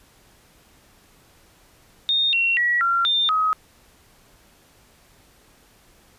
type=tone with pitch steps; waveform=sine; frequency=3679 / 2732 / 1926 / 1374 / 3605 / 1267 Hz; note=A#7 / F7 / B6 / F6 / A7 / D#6; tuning=-24 / -39 / -44 / -29 / +41 / +31 cents; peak=-17 dBFS; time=2.09-3.53 s; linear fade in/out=0 ms; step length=240 ms; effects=pink hiss -55 dBFS RMS until 6.18 s + resampled to 32000 Hz